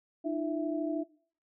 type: tone cluster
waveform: sine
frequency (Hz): 305.1 / 338.1 / 661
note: D#4 / E4 / E5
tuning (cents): -34 / +44 / +5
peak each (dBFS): -32 / -36 / -35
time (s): 0.24-1.04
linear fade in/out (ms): 20
effects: noise-tail reverb RT60 0.5 s tail -22 dB re dry